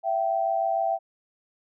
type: tone pair together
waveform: sine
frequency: 667 / 773.7 Hz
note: E5 / G5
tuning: +20 / -23 cents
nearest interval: minor third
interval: 257 cents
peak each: -25 dBFS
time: 0.03-0.99 s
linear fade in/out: 50 ms
effects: none